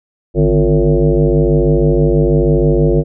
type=tone with frequency modulation; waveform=sine; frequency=148.4 Hz; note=D3; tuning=18 cents sharp; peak=-8 dBFS; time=0.34-3.04 s; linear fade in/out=50 ms; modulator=101 Hz; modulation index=3.7; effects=none